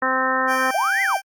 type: harmonic tone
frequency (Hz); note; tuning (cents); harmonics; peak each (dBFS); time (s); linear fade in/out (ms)
260.1; C4; -10; 1 / 2 / 3 / 4 / 5 / 6 / 7; -29 / -26 / -28 / -24 / -24 / -27 / -24; 0.02-0.71; 5
type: tone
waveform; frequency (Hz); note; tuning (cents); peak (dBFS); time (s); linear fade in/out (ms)
20% pulse; 784; G5; 0; -19; 0.47-1.22; 50
type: linear two-way sweep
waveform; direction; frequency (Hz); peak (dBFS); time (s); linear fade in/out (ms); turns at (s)
sine; up then down; 587.3 to 2093 to 587.3; -18; 0.74-1.17; 10; 1.02
effects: Opus 48 kbps